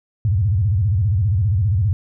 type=tone with vibrato; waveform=sine; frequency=98 Hz; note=G2; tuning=in tune; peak=-14 dBFS; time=0.25-1.93 s; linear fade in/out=0 ms; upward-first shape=square; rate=15 Hz; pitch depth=210 cents each way; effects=none